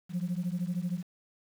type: beating tone pair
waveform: sine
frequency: 171.9 / 184.9 Hz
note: F3 / F#3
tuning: -27 / -1 cents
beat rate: 13 Hz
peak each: -31 / -32 dBFS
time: 0.09-1.03 s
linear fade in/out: 50 ms
effects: tanh soft clip ceiling -25 dBFS + 9-bit